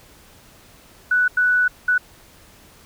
sine tone bursts at uneven times, 1482 Hz, F#6, 2 cents sharp, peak -14 dBFS, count 3, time 1.11-1.28 / 1.37-1.68 / 1.88-1.98 s, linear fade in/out 5 ms, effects pink hiss -49 dBFS RMS until 2.85 s

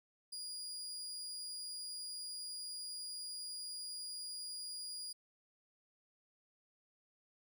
30% pulse tone, 4862 Hz, D#8, 41 cents flat, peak -40 dBFS, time 0.32-5.13 s, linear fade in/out 10 ms, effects none

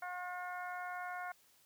harmonic tone, 359.5 Hz, F#4, 50 cents flat, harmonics 2 / 3 / 4 / 5 / 6, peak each -43 / -48 / -45 / -53 / -53 dBFS, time 0.02-1.32 s, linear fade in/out 5 ms, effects white hiss -68 dBFS RMS until 1.65 s

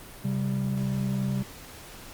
triangle tone pair together, 132.67 / 196 Hz, C3 / G3, +24 / 0 cents, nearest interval perfect fifth, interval 676 cents, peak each -26 dBFS, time 0.24-1.43 s, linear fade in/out 10 ms, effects pink hiss -45 dBFS RMS until 2.13 s + Opus 32 kbps

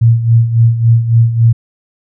sine tone with tremolo, 115.6 Hz, A#2, 14 cents flat, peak -3 dBFS, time 0.01-1.53 s, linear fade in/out 10 ms, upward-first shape sine, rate 3.6 Hz, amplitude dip 70%, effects none

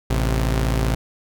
sawtooth tone pair together, 55.46 / 130.81 Hz, A1 / C3, +14 / 0 cents, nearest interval octave + minor third, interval 1486 cents, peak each -15 / -20 dBFS, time 0.1-0.95 s, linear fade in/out 5 ms, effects none

